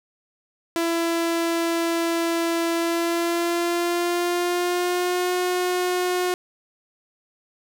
sawtooth tone with pitch glide, 335 to 361.1 Hz, E4 to F#4, +28 to -42 cents, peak -17 dBFS, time 0.76-6.34 s, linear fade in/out 0 ms, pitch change +130 cents, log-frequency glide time 2.73-5.34 s, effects none

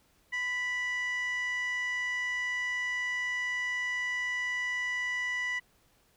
sine tone with frequency modulation, 1970 Hz, B6, 5 cents flat, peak -27 dBFS, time 0.32-5.6 s, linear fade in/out 20 ms, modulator 961 Hz, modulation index 0.37, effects tanh soft clip ceiling -29 dBFS + pink hiss -67 dBFS RMS until 6.16 s

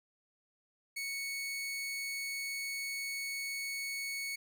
sawtooth tone, 2217 Hz, C#7, in tune, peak -33 dBFS, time 0.96-4.36 s, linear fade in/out 10 ms, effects none

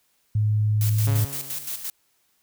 sine tone with pitch glide, 106.3 to 107.6 Hz, G#2 to A2, +41 to -38 cents, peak -18 dBFS, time 0.35-1.25 s, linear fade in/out 5 ms, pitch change +21 cents, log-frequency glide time 0.79-0.93 s
blue noise with tremolo, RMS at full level -30 dBFS, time 0.81-1.9 s, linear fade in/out 2 ms, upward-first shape square, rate 5.8 Hz, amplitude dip 60%
sawtooth tone with exponential decay, 138.59 Hz, C#3, in tune, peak -22 dBFS, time 1.07-1.9 s, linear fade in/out 5 ms, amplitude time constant 180 ms
effects white hiss -67 dBFS RMS until 2.42 s

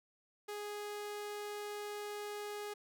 sawtooth tone, 414.8 Hz, G#4, 2 cents flat, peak -37 dBFS, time 0.48-2.74 s, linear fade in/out 10 ms, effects none

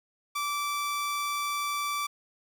sawtooth tone, 1163 Hz, D6, 17 cents flat, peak -25 dBFS, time 0.35-2.07 s, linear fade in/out 10 ms, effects none

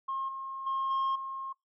sine tone with level steps, 1073 Hz, C6, 43 cents sharp, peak -30 / -36 / -27 / -24 / -35 dBFS, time 0.08-1.53 s, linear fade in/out 10 ms, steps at 0.28 / 0.66 / 0.9 / 1.15 s, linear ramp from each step 10 ms, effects noise-tail reverb RT60 0.2 s tail -25 dB re dry + tanh soft clip ceiling -26 dBFS

